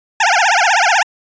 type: tone with vibrato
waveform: 20% pulse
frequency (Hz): 797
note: G5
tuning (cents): +28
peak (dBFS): -5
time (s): 0.2-1.03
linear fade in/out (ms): 5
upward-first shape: triangle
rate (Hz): 16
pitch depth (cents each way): 300
effects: resampled to 16000 Hz